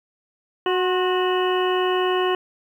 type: harmonic tone with a mistuned harmonic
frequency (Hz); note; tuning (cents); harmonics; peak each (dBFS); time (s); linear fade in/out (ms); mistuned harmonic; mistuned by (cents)
368; F#4; -9; 1 / 2 / 3 / 4 / 5 / 7 / 8; -20 / -27 / -26 / -34 / -32 / -36 / -30; 0.66-2.35; 2; 3; -46
effects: 9-bit